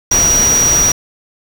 sine tone in noise, 5770 Hz, F#8, 44 cents flat, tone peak -9 dBFS, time 0.11-0.92 s, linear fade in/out 5 ms, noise pink, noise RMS -18 dBFS, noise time 0.11-0.92 s, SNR +6 dB, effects none

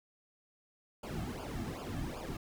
brown noise with flanger, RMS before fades -40 dBFS, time 1.03-2.37 s, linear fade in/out 5 ms, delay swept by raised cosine 0.5 to 2.1 ms, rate 2.6 Hz, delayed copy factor -0.9, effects none

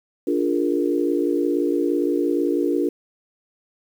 sine chord, Bb dominant seventh, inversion first, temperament equal with one note detuned, 291.5 / 349.2 / 415.3 / 466.2 Hz, D4 / F4 / Ab4 / Bb4, -13 / 0 / 0 / 0 cents, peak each -22 / -22 / -27 / -26 dBFS, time 0.27-2.89 s, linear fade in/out 5 ms, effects 8-bit

